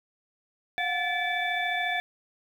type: tone cluster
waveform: sine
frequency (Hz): 715 / 749 / 1738 / 2303 / 3511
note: F5 / F#5 / A6 / D7 / A7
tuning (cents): +41 / +21 / -22 / -34 / -4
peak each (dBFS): -31 / -37 / -30 / -32 / -35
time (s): 0.78-2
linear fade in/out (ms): 0
effects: 9-bit